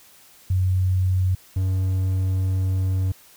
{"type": "tone pair in turn", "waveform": ["sine", "triangle"], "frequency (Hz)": [92.8, 93.93], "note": ["F#2", "F#2"], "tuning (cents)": [6, 27], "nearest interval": "unison", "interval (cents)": 21, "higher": "second", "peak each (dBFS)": -17, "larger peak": "neither", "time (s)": [[0.5, 1.35], [1.56, 3.12]], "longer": "second", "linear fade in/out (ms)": 5, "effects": ["white hiss -51 dBFS RMS until 3.36 s"]}